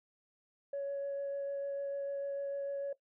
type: tone with vibrato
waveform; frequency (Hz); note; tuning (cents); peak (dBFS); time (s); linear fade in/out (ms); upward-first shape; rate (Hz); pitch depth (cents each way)
sine; 559; C#5; +14; -33; 0.73-2.93; 5; triangle; 6.7; 10
effects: noise-tail reverb RT60 0.1 s tail -17 dB re dry + tanh soft clip ceiling -32 dBFS